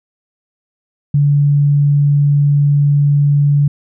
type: tone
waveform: sine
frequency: 144 Hz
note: D3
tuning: 34 cents flat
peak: -8 dBFS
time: 1.14-3.68 s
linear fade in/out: 5 ms
effects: none